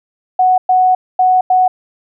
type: tone bursts at uneven times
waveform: sine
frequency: 740 Hz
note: F#5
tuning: in tune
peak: -7 dBFS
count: 4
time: 0.39-0.58 / 0.69-0.95 / 1.19-1.41 / 1.5-1.68 s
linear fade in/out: 5 ms
effects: none